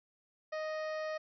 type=harmonic tone; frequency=622.3 Hz; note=D#5; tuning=in tune; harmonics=1 / 2 / 3 / 4 / 5 / 6 / 7 / 8 / 9; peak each=-36 / -45 / -45 / -54 / -61 / -63 / -57 / -60 / -61 dBFS; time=0.52-1.18 s; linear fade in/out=10 ms; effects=none